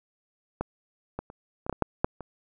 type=clicks; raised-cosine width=1 ms; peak=-14 / -18 / -29 / -24 / -10 / -20 / -8 / -7 / -24 dBFS; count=9; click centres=0.61 / 1.19 / 1.301 / 1.665 / 1.696 / 1.727 / 1.823 / 2.045 / 2.207 s; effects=none